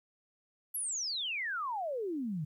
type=exponential sweep; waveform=sine; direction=down; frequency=11840 to 142.8 Hz; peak=-33 dBFS; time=0.74-2.45 s; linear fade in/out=10 ms; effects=12-bit